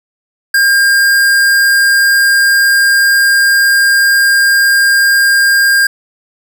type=tone; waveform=square; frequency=1607 Hz; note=G6; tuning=43 cents sharp; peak=-7 dBFS; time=0.54-5.87 s; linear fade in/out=5 ms; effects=none